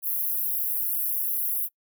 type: high-pass noise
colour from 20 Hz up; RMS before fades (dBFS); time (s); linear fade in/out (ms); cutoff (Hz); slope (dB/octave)
pink; -27; 0.02-1.69; 50; 11000; 96
effects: noise-tail reverb RT60 0.1 s tail -24 dB re dry